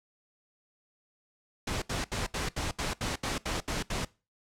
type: noise bursts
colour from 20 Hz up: pink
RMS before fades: -32 dBFS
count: 11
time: 1.67-4.05 s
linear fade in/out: 5 ms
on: 150 ms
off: 73 ms
effects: noise-tail reverb RT60 0.3 s tail -21 dB re dry + low-pass 8000 Hz 12 dB/octave